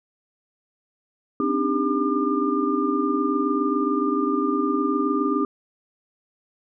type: tone cluster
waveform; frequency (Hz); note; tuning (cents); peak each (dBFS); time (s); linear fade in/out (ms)
sine; 259.4 / 286.9 / 306.3 / 399 / 1202; C4 / D4 / D#4 / G4 / D6; -15 / -40 / -27 / +31 / +40; -26; 1.4-5.45; 2
effects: none